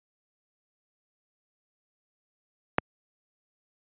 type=click; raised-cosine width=0.5 ms; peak=-4 dBFS; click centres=2.784 s; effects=high-pass 100 Hz 12 dB/octave + resampled to 8000 Hz